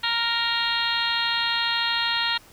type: harmonic tone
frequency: 466.2 Hz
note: A#4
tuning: in tune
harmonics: 2 / 3 / 4 / 5 / 6 / 7 / 8 / 9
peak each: -30 / -30 / -29 / -36 / -30 / -30 / -29 / -29 dBFS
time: 0.03-2.38 s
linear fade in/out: 10 ms
effects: pink hiss -51 dBFS RMS until 2.52 s